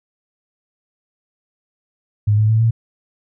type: tone with pitch steps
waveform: sine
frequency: 104.6 / 107.67 / 110.82 / 114.07 Hz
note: G#2 / A2 / A2 / A#2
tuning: +13 / -37 / +13 / -37 cents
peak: -11 dBFS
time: 2.27-2.71 s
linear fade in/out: 10 ms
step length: 110 ms
effects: none